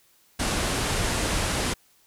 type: low-pass noise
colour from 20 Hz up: pink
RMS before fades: -26 dBFS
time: 0.39-1.74 s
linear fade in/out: 10 ms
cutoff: 11000 Hz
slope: 48 dB/octave
effects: white hiss -61 dBFS RMS until 2.06 s